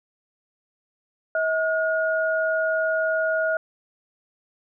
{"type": "tone pair together", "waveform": "sine", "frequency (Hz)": [640, 1436.8], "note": ["D#5", "F6"], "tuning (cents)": [49, 49], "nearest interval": "octave + major second", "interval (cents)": 1400, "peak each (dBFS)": [-22, -24], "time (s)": [1.35, 3.57], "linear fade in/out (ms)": 2, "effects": []}